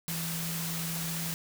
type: tone in noise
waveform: sine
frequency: 165.8 Hz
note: E3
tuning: 10 cents sharp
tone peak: -35 dBFS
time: 0.08-1.34 s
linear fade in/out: 0 ms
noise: white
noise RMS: -36 dBFS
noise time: 0.08-1.34 s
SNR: -2 dB
effects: none